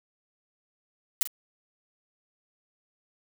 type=noise with echo; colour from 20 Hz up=blue; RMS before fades=-22 dBFS; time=1.21-1.23 s; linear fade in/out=0 ms; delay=44 ms; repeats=1; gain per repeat=-14 dB; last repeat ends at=1.274 s; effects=none